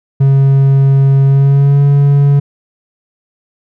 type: tone with pitch glide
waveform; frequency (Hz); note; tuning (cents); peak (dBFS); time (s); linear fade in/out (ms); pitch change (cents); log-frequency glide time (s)
triangle; 136.7 to 141.68; C#3 to C#3; -24 to +38; -3; 0.2-2.4; 10; +62; 1.25-1.82
effects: none